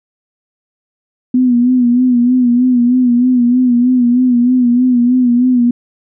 sine tone with vibrato, 246.9 Hz, B3, in tune, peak -7 dBFS, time 1.34-5.71 s, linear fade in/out 5 ms, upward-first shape sine, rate 3.2 Hz, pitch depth 58 cents each way, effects none

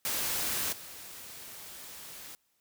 white noise with level steps, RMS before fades -32 / -46 dBFS, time 0.05-2.35 s, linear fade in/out 0 ms, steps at 0.72 s, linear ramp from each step 10 ms, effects white hiss -74 dBFS RMS until 2.6 s

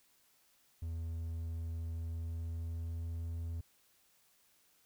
triangle tone with pitch glide, 82.41 to 83.32 Hz, E2 to E2, 0 to +19 cents, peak -35 dBFS, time 0.82-3.61 s, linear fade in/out 5 ms, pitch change +19 cents, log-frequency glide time 1.93-3.25 s, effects white hiss -70 dBFS RMS until 4.85 s

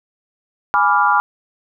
sine chord, G# diminished seventh, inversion none, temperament equal, 830.6 / 987.8 / 1174.7 / 1396.9 Hz, G#5 / B5 / D6 / F6, 0 / 0 / 0 / 0 cents, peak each -17 dBFS, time 0.74-1.2 s, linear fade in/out 0 ms, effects none

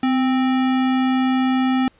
sine tone with sample-and-hold, 257.5 Hz, C4, 28 cents flat, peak -15 dBFS, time 0.03-1.88 s, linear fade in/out 2 ms, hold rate 1050 Hz, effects pink hiss -56 dBFS RMS until 1.99 s + resampled to 8000 Hz

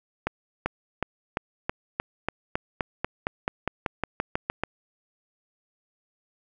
accelerating click train, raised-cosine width 0.5 ms, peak -10 dBFS, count 19, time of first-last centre 0.27-4.636 s, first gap 390 ms, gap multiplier 0.94, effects none

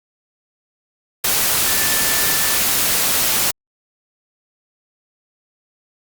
sine tone in noise, 1760 Hz, A6, in tune, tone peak -27 dBFS, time 1.67-2.57 s, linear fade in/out 5 ms, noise white, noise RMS -17 dBFS, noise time 1.24-3.51 s, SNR -13 dB, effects Opus 48 kbps

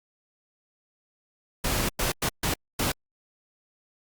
pink noise bursts at uneven times, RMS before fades -26 dBFS, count 5, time 1.64-1.89 / 1.99-2.12 / 2.22-2.29 / 2.43-2.54 / 2.79-2.92 s, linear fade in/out 5 ms, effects Opus 48 kbps

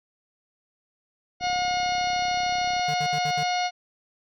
harmonic tone, 720 Hz, F#5, 47 cents flat, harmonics 1 / 2 / 3 / 4 / 5 / 6 / 7 / 8, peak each -24 / -36 / -32 / -36 / -39 / -34 / -43 / -38 dBFS, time 1.4-3.71 s, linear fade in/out 50 ms
click train, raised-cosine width 3 ms, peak -32 dBFS, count 47, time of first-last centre 1.41-2.796 s, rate 33.2 Hz
square tone bursts, 150.4 Hz, D3, 42 cents sharp, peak -32 dBFS, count 5, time 2.88-3.434 s, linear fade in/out 5 ms, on 62 ms, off 61 ms
effects none

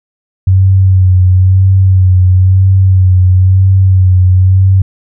sine tone with vibrato, 93.6 Hz, F#2, 20 cents sharp, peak -3 dBFS, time 0.47-4.82 s, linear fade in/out 5 ms, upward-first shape sine, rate 1 Hz, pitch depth 36 cents each way, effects none

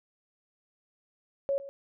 sine tone with echo, 554.4 Hz, C#5, in tune, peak -25 dBFS, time 1.49-1.58 s, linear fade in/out 0 ms, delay 110 ms, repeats 1, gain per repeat -15 dB, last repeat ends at 1.69 s, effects none

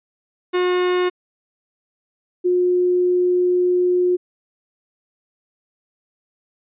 45% pulse / sine tone pair in turn, 361.2 / 359.3 Hz, F#4 / F4, -42 / +49 cents, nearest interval unison, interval 9 cents, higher first, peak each -16 / -14 dBFS, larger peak second, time 0.53-1.1 / 2.44-4.17 s, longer second, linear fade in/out 20 ms, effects resampled to 8000 Hz

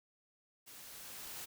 white noise with level ramp, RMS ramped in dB -54 to -45 dBFS, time 0.66-1.46 s, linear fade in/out 20 ms, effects none

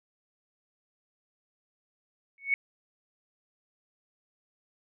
sine tone with exponential growth, 2217 Hz, C#7, in tune, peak -18 dBFS, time 2.38-2.54 s, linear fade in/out 1 ms, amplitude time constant 33 ms, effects none

